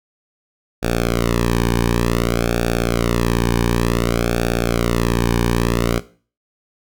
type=tone with flanger; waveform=sawtooth; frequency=58.27 Hz; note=A#1; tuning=in tune; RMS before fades=-18 dBFS; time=0.82-6 s; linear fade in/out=20 ms; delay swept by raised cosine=0.98 to 1.5 ms; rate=0.55 Hz; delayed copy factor=-0.9; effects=noise-tail reverb RT60 0.4 s tail -17 dB re dry